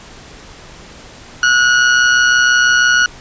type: tone with amplitude modulation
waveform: 40% pulse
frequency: 1456 Hz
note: F#6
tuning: 28 cents flat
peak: -6 dBFS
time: 1.43-3.06 s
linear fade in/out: 2 ms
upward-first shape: sine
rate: 126 Hz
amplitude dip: 45%
effects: pink hiss -37 dBFS RMS until 3.2 s + resampled to 16000 Hz